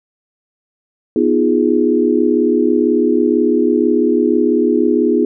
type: chord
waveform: sine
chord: F half-diminished seventh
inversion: second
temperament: equal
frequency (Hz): 246.9 / 311.1 / 349.2 / 415.3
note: Cb4 / Eb4 / F4 / Ab4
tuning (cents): 0 / 0 / 0 / 0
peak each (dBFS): -16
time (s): 1.16-5.25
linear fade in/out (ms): 2
effects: none